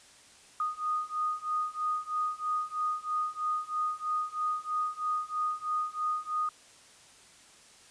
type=beating tone pair; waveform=sine; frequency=1236 / 1239.1 Hz; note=D#6 / D#6; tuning=-12 / -8 cents; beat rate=3.1 Hz; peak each=-33 / -32 dBFS; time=0.6-6.49 s; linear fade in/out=2 ms; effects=white hiss -56 dBFS RMS until 7.9 s + resampled to 22050 Hz